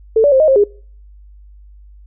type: tone with pitch steps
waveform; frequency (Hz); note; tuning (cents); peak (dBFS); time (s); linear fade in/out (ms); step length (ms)
sine; 443.9 / 576 / 528 / 622 / 535 / 410.2; A4 / D5 / C5 / D#5 / C5 / G#4; +15 / -34 / +16 / -1 / +38 / -21; -7; 0.16-0.64; 5; 80
effects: noise-tail reverb RT60 0.5 s tail -26 dB re dry + added 50 Hz sine -38 dBFS peak until 2.06 s